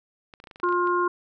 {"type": "clicks", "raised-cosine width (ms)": 0.3, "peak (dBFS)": -28, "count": 11, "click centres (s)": [0.338, 0.401, 0.44, 0.472, 0.512, 0.559, 0.6, 0.639, 0.689, 0.725, 0.873]}
{"type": "harmonic tone", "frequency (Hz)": 353.9, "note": "F4", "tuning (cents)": 23, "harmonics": [1, 3, 4], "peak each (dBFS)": [-24, -23, -29], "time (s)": [0.63, 1.08], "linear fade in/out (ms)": 5}
{"effects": []}